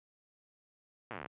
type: slowing click train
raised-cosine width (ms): 0.5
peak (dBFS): -26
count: 14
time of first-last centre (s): 1.11-1.261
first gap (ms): 8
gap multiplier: 1.06
effects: high-pass 100 Hz 12 dB/octave + resampled to 8000 Hz